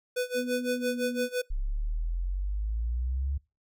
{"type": "tone with tremolo", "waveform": "square", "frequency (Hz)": 497.3, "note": "B4", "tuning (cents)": 12, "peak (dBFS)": -26, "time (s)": [0.16, 1.42], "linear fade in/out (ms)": 10, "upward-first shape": "sine", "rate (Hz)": 5.9, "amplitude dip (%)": 90}
{"type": "tone with pitch glide", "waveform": "sine", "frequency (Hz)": [246.9, 242.7], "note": ["B3", "B3"], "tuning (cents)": [0, -30], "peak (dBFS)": -31, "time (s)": [0.34, 1.29], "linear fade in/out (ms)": 50, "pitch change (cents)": -30, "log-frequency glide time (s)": [0.75, 0.92]}
{"type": "exponential sweep", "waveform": "sine", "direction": "up", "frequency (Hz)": [32.7, 71.1], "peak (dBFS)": -27, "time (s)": [1.5, 3.38], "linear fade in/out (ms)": 10}
{"effects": ["noise-tail reverb RT60 0.3 s tail -25 dB re dry"]}